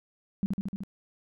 sine tone with echo, 195.6 Hz, G3, 4 cents flat, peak -23 dBFS, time 0.43-0.46 s, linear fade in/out 0 ms, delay 75 ms, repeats 5, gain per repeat -2 dB, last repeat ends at 0.835 s, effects none

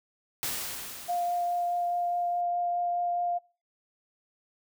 white noise with exponential decay, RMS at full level -31 dBFS, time 0.43-2.41 s, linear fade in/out 0 ms, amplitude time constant 430 ms
sine tone with vibrato, 702 Hz, F5, 9 cents sharp, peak -26 dBFS, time 1.08-3.39 s, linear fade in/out 20 ms, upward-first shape triangle, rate 4.8 Hz, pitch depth 9 cents each way
effects noise-tail reverb RT60 0.4 s tail -24 dB re dry

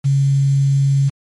sine tone with quantisation, 138 Hz, C#3, 7 cents flat, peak -11 dBFS, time 0.04-1.1 s, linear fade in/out 20 ms, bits 6, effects MP3 48 kbps

